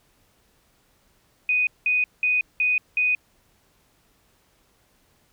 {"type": "tone bursts", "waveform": "sine", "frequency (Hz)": 2489, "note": "D#7", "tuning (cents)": 0, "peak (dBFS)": -18, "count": 5, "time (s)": [1.49, 3.15], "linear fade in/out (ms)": 2, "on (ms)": 180, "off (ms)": 190, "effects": ["pink hiss -63 dBFS RMS until 5.32 s"]}